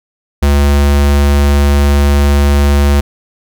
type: tone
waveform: square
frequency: 71.3 Hz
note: C#2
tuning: 49 cents sharp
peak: -7 dBFS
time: 0.42-3.01 s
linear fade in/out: 10 ms
effects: none

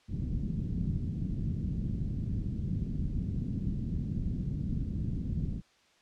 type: low-pass noise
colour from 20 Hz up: white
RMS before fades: -33 dBFS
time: 0.08-5.62 s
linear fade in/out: 50 ms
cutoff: 200 Hz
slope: 24 dB/octave
effects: white hiss -65 dBFS RMS until 6.01 s + low-pass 5000 Hz 12 dB/octave

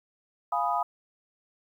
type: chord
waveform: sine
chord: F half-diminished seventh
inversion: none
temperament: equal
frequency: 698.5 / 830.6 / 987.8 / 1244.5 Hz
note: F5 / Ab5 / Cb6 / Eb6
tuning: 0 / 0 / 0 / 0 cents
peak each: -30 dBFS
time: 0.52-0.83 s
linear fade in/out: 5 ms
effects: 10-bit

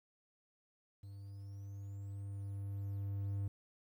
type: tone with level ramp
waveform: triangle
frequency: 99.5 Hz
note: G2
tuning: 26 cents sharp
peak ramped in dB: -46 to -33 dBFS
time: 1.03-3.48 s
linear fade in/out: 5 ms
effects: 12-bit

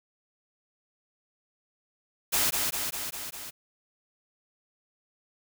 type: noise with echo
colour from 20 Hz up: white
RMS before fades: -25 dBFS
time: 2.32-2.51 s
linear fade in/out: 20 ms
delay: 200 ms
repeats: 5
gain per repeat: -3 dB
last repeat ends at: 3.51 s
effects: none

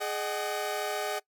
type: tone cluster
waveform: sawtooth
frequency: 419.2 / 612 / 756 Hz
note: G#4 / D#5 / F#5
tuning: +16 / -29 / +37 cents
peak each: -31 dBFS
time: 0-1.2 s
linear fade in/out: 20 ms
effects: noise-tail reverb RT60 0.1 s tail -21 dB re dry

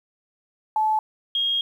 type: tone pair in turn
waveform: sine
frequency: 866 / 3256 Hz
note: A5 / G#7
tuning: -28 / -35 cents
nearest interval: octave + major seventh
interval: 2293 cents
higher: second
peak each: -18 / -20 dBFS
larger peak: first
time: 0.76-0.99 / 1.35-1.61 s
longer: second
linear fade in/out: 2 ms
effects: 9-bit

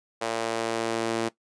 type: tone with high-pass filter sweep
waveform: sawtooth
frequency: 114 Hz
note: A#2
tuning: 38 cents flat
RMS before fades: -28 dBFS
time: 0.21-1.29 s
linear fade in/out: 10 ms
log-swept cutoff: 530 to 330 Hz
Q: 1.6
effects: noise-tail reverb RT60 0.1 s tail -17 dB re dry + resampled to 22050 Hz

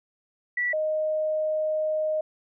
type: tone pair in turn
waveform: sine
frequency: 1955 / 620.4 Hz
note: B6 / D#5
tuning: -18 / -5 cents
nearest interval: octave + minor sixth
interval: 1987 cents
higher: first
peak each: -23 dBFS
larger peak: neither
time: 0.57-0.73 / 0.73-2.21 s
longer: second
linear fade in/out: 5 ms
effects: none

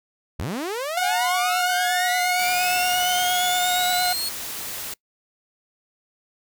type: linear sweep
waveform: sawtooth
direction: up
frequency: 55 to 4349 Hz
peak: -22 dBFS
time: 0.39-4.29 s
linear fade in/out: 5 ms
type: tone with vibrato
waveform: sawtooth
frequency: 724 Hz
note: F#5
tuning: 38 cents flat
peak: -17 dBFS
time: 0.97-4.13 s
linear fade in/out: 5 ms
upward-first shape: sine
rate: 8.6 Hz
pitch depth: 14 cents each way
type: noise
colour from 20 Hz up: white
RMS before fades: -32 dBFS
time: 2.39-4.94 s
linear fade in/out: 5 ms
effects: noise-tail reverb RT60 0.1 s tail -24 dB re dry

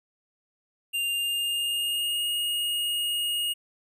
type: tone with pitch glide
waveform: square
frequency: 2794 to 2864 Hz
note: F7 to F7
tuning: 0 to +43 cents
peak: -26 dBFS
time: 0.93-3.54 s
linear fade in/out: 20 ms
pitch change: +43 cents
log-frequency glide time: 1.05-2.3 s
effects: none

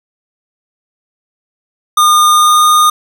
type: tone with pitch glide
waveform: square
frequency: 1216 to 1225.2 Hz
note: D#6 to D#6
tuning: -40 to -27 cents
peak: -6 dBFS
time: 1.97-2.9 s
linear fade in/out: 5 ms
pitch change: +13 cents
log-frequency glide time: 2.3-2.66 s
effects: none

